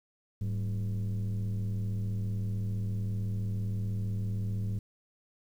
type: tone with frequency modulation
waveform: sine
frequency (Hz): 103.83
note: G#2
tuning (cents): 0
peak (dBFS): -27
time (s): 0.41-4.79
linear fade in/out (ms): 5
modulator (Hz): 86.1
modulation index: 0.67
effects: tanh soft clip ceiling -28 dBFS + 10-bit